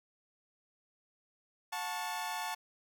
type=chord; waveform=sawtooth; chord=F# minor; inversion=none; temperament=equal with one note detuned; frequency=722.7 / 880 / 1108.7 Hz; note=F#5 / A5 / C#6; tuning=-41 / 0 / 0 cents; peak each=-38 / -34 / -40 dBFS; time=1.72-2.55 s; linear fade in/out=10 ms; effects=11-bit